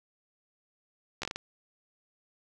slowing click train, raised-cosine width 0.2 ms, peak -17 dBFS, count 6, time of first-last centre 1.22-1.36 s, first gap 13 ms, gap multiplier 1.39, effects none

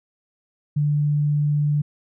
sine tone, 147.4 Hz, D3, 7 cents sharp, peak -17 dBFS, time 0.76-1.82 s, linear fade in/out 10 ms, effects none

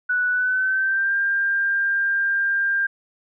sine tone with pitch glide, 1480 to 1595.4 Hz, F#6 to G6, 0 to +30 cents, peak -18 dBFS, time 0.09-2.87 s, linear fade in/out 10 ms, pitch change +130 cents, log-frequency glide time 0.3-1.15 s, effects none

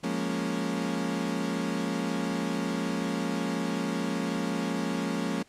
35% pulse chord, Bb minor seventh, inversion second, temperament equal, 174.61 / 207.7 / 233.1 / 277.2 Hz, F3 / Ab3 / Bb3 / Db4, 0 / 0 / 0 / 0 cents, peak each -32 dBFS, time 0.03-5.43 s, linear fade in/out 10 ms, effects pink hiss -60 dBFS RMS until 5.48 s + low-pass 9000 Hz 12 dB/octave

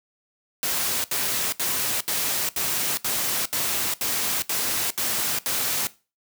white noise bursts, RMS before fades -25 dBFS, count 11, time 0.63-5.87 s, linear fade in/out 0 ms, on 410 ms, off 73 ms, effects noise-tail reverb RT60 0.3 s tail -18 dB re dry + high-pass 80 Hz 12 dB/octave

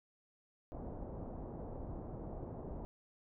pink low-pass noise, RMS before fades -45 dBFS, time 0.72-2.85 s, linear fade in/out 0 ms, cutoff 790 Hz, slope 24 dB/octave, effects none

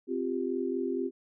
sine chord, C suspended fourth, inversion none, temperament equal with one note detuned, 261.6 / 349.2 / 393.6 Hz, C4 / F4 / G4, 0 / 0 / +7 cents, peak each -33 dBFS, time 0.07-1.11 s, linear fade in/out 50 ms, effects none

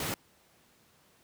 pink noise, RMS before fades -33 dBFS, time 0-0.14 s, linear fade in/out 2 ms, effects pink hiss -64 dBFS RMS until 1.23 s + high-pass 100 Hz 12 dB/octave

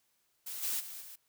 blue noise with level steps, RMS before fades -41 / -34 / -45 / -49 dBFS, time 0.46-1.16 s, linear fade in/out 10 ms, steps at 0.62 / 0.79 / 1 s, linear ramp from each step 20 ms, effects white hiss -75 dBFS RMS until 1.28 s

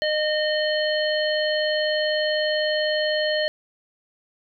harmonic tone, 612 Hz, D#5, 29 cents flat, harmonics 1 / 3 / 5 / 7, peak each -22 / -27 / -29 / -30 dBFS, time 0.02-3.48 s, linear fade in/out 0 ms, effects none

